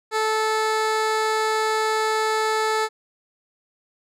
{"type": "tone with low-pass filter", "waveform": "15% pulse", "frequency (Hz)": 436.6, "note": "A4", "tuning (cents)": -13, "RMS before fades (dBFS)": -22, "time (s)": [0.11, 2.89], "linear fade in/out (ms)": 50, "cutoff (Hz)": 9700, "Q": 0.55, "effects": []}